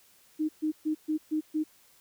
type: tone bursts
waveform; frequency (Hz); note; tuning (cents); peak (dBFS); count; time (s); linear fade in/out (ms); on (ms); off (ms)
sine; 309.5; D#4; -9; -25; 6; 0.39-1.64; 20; 100; 130
effects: white hiss -61 dBFS RMS until 2 s